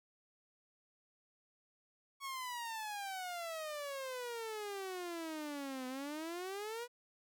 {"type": "exponential two-way sweep", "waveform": "sawtooth", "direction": "down then up", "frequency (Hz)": [1114, 252.5, 493.3], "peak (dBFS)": -37, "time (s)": [2.2, 6.88], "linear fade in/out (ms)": 50, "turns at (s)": 5.87, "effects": []}